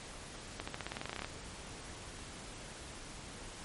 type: accelerating click train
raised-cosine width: 0.3 ms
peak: -22 dBFS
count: 15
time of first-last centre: 0.6-1.246 s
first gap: 75 ms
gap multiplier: 0.92
effects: pink hiss -48 dBFS RMS until 3.64 s + MP3 48 kbps